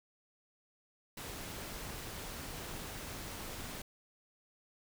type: noise with amplitude modulation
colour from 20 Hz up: pink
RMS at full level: -43 dBFS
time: 1.17-3.82 s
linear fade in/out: 5 ms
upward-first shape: sine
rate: 199 Hz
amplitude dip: 25%
effects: none